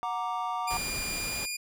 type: chord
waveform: triangle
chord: Gb augmented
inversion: none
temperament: equal with one note detuned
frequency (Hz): 734.5 / 932.3 / 1174.7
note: Gb5 / Bb5 / D6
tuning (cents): -13 / 0 / 0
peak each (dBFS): -32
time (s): 0.03-0.77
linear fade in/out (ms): 0
type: tone with pitch glide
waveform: 15% pulse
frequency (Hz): 2409 to 2424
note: D7 to D#7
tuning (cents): +43 to -46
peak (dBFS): -25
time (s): 0.67-1.57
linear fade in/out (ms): 10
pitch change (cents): +11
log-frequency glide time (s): 1.15-1.42
type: noise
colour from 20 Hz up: pink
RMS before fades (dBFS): -38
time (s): 0.7-1.46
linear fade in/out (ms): 10
effects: none